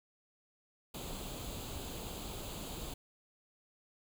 pink noise with comb filter, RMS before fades -43 dBFS, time 0.94-2.94 s, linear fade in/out 5 ms, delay 0.27 ms, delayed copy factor +0.65, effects none

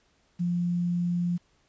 sine tone with quantisation, 174.8 Hz, F3, 2 cents sharp, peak -24 dBFS, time 0.39-1.38 s, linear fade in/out 20 ms, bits 9, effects pink hiss -67 dBFS RMS until 1.68 s + resampled to 16000 Hz

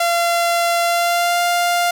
sawtooth tone with pitch glide, 686 to 699.2 Hz, F5 to F5, -31 to +2 cents, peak -11 dBFS, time 0-1.91 s, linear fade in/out 5 ms, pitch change +33 cents, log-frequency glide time 0.83-1.42 s, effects none

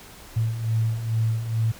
sine beating tone pair, 110.8 / 113.1 Hz, A2 / A2, +13 / +48 cents, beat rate 2.3 Hz, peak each -28 / -22 dBFS, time 0.36-1.72 s, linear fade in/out 10 ms, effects pink hiss -45 dBFS RMS until 1.79 s

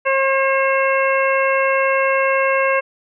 harmonic tone, 538 Hz, C5, 48 cents sharp, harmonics 1 / 2 / 3 / 4 / 5, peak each -17 / -20 / -22 / -23 / -24 dBFS, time 0.05-2.81 s, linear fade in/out 20 ms, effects none

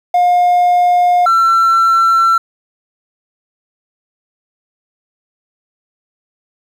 triangle tone pair in turn, 712 / 1347.9 Hz, F5 / E6, +33 / +38 cents, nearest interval major seventh, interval 1105 cents, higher second, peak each -5 dBFS, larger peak neither, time 0.14-1.26 / 1.26-2.38 s, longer neither, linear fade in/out 5 ms, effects tanh soft clip ceiling -2 dBFS + 7-bit

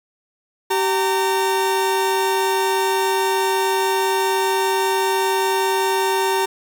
40% pulse tone pair together, 385.8 / 916.9 Hz, G4 / A#5, -28 / -29 cents, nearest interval octave + minor third, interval 1499 cents, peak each -19 dBFS, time 0.7-6.46 s, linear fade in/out 10 ms, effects 7-bit

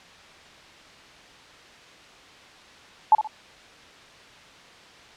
sine tone with echo, 862 Hz, A5, 36 cents flat, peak -10 dBFS, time 3.12-3.15 s, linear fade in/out 2 ms, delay 62 ms, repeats 2, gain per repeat -10 dB, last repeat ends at 3.274 s, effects white hiss -48 dBFS RMS until 5.16 s + low-pass 4000 Hz 12 dB/octave

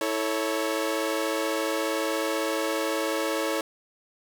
sawtooth chord, A major, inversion second, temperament equal with one note detuned, 325.5 / 440 / 554.4 Hz, E4 / A4 / C#5, -22 / 0 / 0 cents, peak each -26 / -27 / -25 dBFS, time 0.01-3.61 s, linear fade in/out 2 ms, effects none

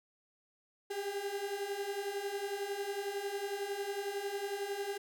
35% pulse beating tone pair, 393.8 / 404.8 Hz, G4 / G#4, +8 / -44 cents, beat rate 11 Hz, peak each -39 / -36 dBFS, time 0.9-4.98 s, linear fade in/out 10 ms, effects none

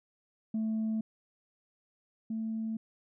sine tone pair in turn, 220 / 222.2 Hz, A3 / A3, 0 / +17 cents, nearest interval unison, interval 17 cents, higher second, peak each -27 / -31 dBFS, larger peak first, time 0.54-1.01 / 2.3-2.77 s, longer neither, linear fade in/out 5 ms, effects tanh soft clip ceiling -27 dBFS

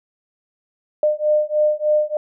sine beating tone pair, 603 / 606.3 Hz, D5 / D#5, +46 / -45 cents, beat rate 3.3 Hz, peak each -18 dBFS, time 1.03-2.17 s, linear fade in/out 2 ms, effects none

